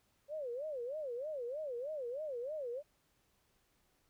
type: tone with vibrato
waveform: sine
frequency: 544 Hz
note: C#5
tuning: 33 cents flat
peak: -38 dBFS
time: 0.28-2.83 s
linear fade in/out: 50 ms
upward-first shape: sine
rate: 3.2 Hz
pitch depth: 250 cents each way
effects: pink hiss -75 dBFS RMS until 4.09 s